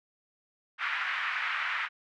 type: band-pass noise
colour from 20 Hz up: white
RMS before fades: -32 dBFS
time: 0.78-1.89 s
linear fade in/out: 50 ms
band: 1200 to 2200 Hz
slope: 24 dB/octave
effects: none